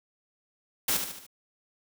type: noise with echo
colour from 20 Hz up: white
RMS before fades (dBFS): -26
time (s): 0.88-0.97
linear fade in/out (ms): 5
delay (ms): 74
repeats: 4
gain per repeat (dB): -6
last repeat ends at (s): 1.266
effects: none

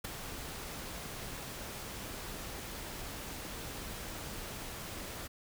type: noise with ADSR envelope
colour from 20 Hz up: pink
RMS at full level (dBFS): -35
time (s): 0.04-5.28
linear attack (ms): 11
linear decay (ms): 6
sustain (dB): -8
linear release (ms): 17
effects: none

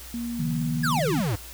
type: tone with pitch glide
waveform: sine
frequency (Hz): 236 to 239.2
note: A#3 to A#3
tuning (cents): +22 to +45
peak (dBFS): -28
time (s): 0.14-0.99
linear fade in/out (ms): 0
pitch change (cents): +23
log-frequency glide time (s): 0.5-0.67
type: tone with vibrato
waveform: sine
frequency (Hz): 155.56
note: D#3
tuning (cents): 0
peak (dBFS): -25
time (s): 0.39-1.21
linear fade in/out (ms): 5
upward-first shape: sine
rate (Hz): 19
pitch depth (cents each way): 180
type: exponential sweep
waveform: square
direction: down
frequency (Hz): 1744 to 92.5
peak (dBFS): -24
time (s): 0.83-1.36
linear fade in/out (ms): 10
effects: added 60 Hz sine -43 dBFS peak until 1.53 s + white hiss -43 dBFS RMS until 1.53 s

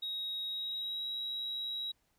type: tone with pitch glide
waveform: sine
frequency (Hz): 3790 to 3856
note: A#7 to B7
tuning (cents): +28 to -42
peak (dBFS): -34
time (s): 0.02-1.92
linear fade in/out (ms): 10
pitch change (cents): +30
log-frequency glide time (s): 0.47-1.05
effects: tanh soft clip ceiling -32 dBFS + pink hiss -75 dBFS RMS until 2.18 s

